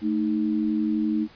sine tone pair together, 220 / 311.8 Hz, A3 / D#4, 0 / +4 cents, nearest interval tritone, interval 604 cents, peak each -24 dBFS, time 0.01-1.28 s, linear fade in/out 50 ms, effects pink hiss -51 dBFS RMS until 1.35 s + resampled to 11025 Hz

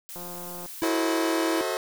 blue noise, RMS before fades -40 dBFS, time 0.09-0.88 s, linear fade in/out 0 ms
click train, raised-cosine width 1 ms, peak -28 dBFS, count 89, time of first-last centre 0.16-0.66 s, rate 176 Hz
square tone, 329.6 Hz, E4, in tune, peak -26 dBFS, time 0.82-1.61 s, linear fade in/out 0 ms
sawtooth chord, F# diminished seventh, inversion none, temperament just, 370 / 444 / 532.8 / 639.4 Hz, F#4 / A4 / C5 / Eb5, 0 / +16 / +31 / +47 cents, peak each -28 dBFS, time 0.83-1.77 s, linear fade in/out 0 ms
effects none

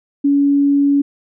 sine tone, 282.6 Hz, C#4, 34 cents sharp, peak -10 dBFS, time 0.24-1.02 s, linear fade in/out 10 ms, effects none

